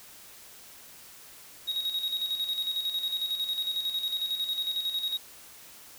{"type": "tone with tremolo", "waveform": "triangle", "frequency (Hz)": 3782, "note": "A#7", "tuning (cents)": 24, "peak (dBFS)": -25, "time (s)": [1.67, 5.18], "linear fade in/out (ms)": 20, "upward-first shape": "square", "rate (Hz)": 11, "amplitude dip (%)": 55, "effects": ["white hiss -50 dBFS RMS until 5.98 s"]}